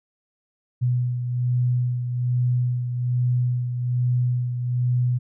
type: beating tone pair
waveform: sine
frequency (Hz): 123.47 / 124.67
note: B2 / B2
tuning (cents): 0 / +17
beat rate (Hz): 1.2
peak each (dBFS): -20 / -29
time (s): 0.81-5.19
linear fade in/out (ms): 20
effects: none